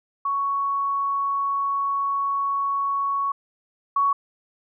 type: tone pair in turn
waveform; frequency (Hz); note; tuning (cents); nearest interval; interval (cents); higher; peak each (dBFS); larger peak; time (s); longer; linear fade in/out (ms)
sine; 1113 / 1117.4; C#6 / C#6; +7 / +13; unison; 6; second; -21 / -17; second; 0.25-3.32 / 3.96-4.13; first; 5
effects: none